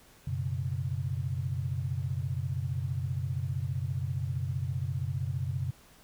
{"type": "chord", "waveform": "sine", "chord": "F# suspended fourth", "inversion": "none", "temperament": "equal", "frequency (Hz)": [92.5, 123.47, 138.59], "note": ["F#2", "B2", "C#3"], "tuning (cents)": [0, 0, 0], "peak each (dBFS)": -34, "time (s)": [0.27, 5.71], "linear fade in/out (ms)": 5, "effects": ["pink hiss -58 dBFS RMS until 6.03 s"]}